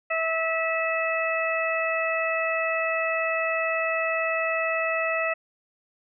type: harmonic tone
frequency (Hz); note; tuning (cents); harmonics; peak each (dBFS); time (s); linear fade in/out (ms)
651; E5; -22; 1 / 2 / 3 / 4; -27 / -30 / -29 / -29; 0.1-5.34; 10
effects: none